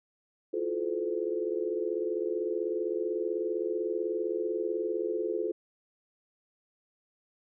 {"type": "tone cluster", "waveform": "sine", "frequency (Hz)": [336.6, 356.7, 432.4, 511], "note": ["E4", "F4", "A4", "C5"], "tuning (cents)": [36, 37, -30, -41], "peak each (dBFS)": [-37, -33, -32, -37], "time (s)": [0.53, 5.52], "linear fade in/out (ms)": 10, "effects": []}